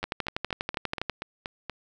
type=two click trains; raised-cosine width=0.3 ms; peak=-17 / -12 dBFS; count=8 / 14; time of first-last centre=0.03-1.697 / 0.04-1.097 s; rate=4.2 / 12.3 Hz; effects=none